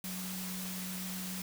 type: tone in noise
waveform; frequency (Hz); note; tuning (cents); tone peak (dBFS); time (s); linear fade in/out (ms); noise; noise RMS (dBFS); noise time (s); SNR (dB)
sine; 185; F#3; 0; -40; 0.04-1.42; 2; white; -42; 0.04-1.42; -1
effects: none